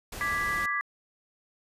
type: noise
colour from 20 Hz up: pink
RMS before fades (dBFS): -39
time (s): 0.12-0.66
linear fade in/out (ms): 5
type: chord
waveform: sine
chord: G# diminished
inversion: second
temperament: equal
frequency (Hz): 1174.7 / 1661.2 / 1975.5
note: D6 / G#6 / B6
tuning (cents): 0 / 0 / 0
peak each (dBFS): -31 / -32 / -30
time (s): 0.21-0.81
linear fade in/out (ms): 0
effects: resampled to 32000 Hz